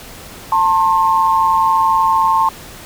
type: tone pair together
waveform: sine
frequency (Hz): 891.9 / 1068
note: A5 / C6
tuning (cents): +23 / +35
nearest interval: minor third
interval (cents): 312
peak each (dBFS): -13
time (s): 0.52-2.49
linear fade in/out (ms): 2
effects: pink hiss -35 dBFS RMS until 2.85 s